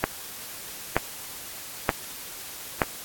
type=click train; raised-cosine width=0.5 ms; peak=-4 dBFS; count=4; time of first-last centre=0.04-2.818 s; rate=1.08 Hz; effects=white hiss -39 dBFS RMS until 3.04 s + AAC 64 kbps